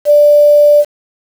sine tone with quantisation, 588 Hz, D5, 2 cents sharp, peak -3 dBFS, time 0.05-0.85 s, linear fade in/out 50 ms, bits 5, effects none

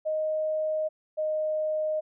sine tone pair in turn, 622.3 / 619 Hz, D#5 / D#5, 0 / -9 cents, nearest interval unison, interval 9 cents, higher first, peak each -25 dBFS, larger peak neither, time 0.05-0.89 / 1.17-2.01 s, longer neither, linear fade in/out 20 ms, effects none

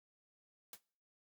white noise with exponential decay, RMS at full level -45 dBFS, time 0.73-0.81 s, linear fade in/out 2 ms, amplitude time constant 16 ms, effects noise-tail reverb RT60 0.5 s tail -23 dB re dry + high-pass 150 Hz 12 dB/octave

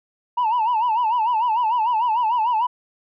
sine tone with vibrato, 924 Hz, A#5, 16 cents flat, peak -15 dBFS, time 0.37-2.67 s, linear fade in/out 10 ms, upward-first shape sine, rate 6.7 Hz, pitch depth 130 cents each way, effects tanh soft clip ceiling -15 dBFS

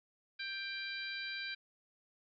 harmonic tone, 788 Hz, G5, 9 cents sharp, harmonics 2 / 3 / 4 / 5 / 6, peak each -43 / -44 / -51 / -45 / -49 dBFS, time 0.39-1.55 s, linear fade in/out 10 ms, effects none

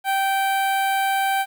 sawtooth tone with notch filter, 779 Hz, G5, 11 cents flat, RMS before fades -21 dBFS, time 0.04-1.46 s, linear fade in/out 50 ms, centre 5700 Hz, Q 0.8, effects 9-bit

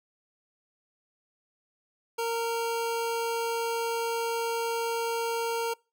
25% pulse tone, 461.9 Hz, A#4, 16 cents flat, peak -24 dBFS, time 2.18-5.74 s, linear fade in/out 10 ms, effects noise-tail reverb RT60 0.3 s tail -25 dB re dry

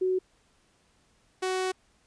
sine / sawtooth tone pair in turn, 371.7 / 373.1 Hz, F#4 / F#4, +8 / +14 cents, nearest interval unison, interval 6 cents, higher second, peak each -23 dBFS, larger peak neither, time 0.01-0.19 / 1.42-1.72 s, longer second, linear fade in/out 10 ms, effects pink hiss -66 dBFS RMS until 2.06 s + resampled to 22050 Hz

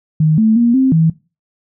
sine tone with pitch steps, 155.8 / 219.8 / 236.2 / 263.3 / 161.7 Hz, D#3 / A3 / A#3 / C4 / E3, +3 / -2 / +23 / +11 / -33 cents, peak -8 dBFS, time 0.2-1.1 s, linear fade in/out 5 ms, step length 180 ms, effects noise-tail reverb RT60 0.3 s tail -20 dB re dry

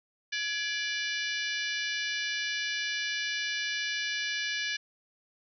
harmonic tone with a mistuned harmonic, 587.3 Hz, D5, in tune, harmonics 3 / 4 / 5 / 6 / 7 / 8 / 9 / 10, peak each -34 / -36 / -38 / -40 / -41 / -42 / -43 / -44 dBFS, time 0.32-4.77 s, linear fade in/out 10 ms, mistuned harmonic 3, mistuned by -75 cents, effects none

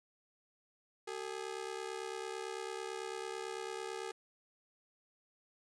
sawtooth ring-modulated tone, 415.3 Hz, G#4, in tune, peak -33 dBFS, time 1.07-4.12 s, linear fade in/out 10 ms, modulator 34.5 Hz, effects resampled to 22050 Hz + 10-bit

